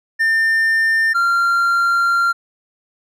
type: tone pair in turn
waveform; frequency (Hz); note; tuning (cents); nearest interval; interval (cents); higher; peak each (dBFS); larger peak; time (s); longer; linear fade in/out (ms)
triangle; 1800 / 1382.9; A6 / F6; +39 / -17; perfect fourth; 456; first; -11; neither; 0.19-1.14 / 1.14-2.33; second; 20
effects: none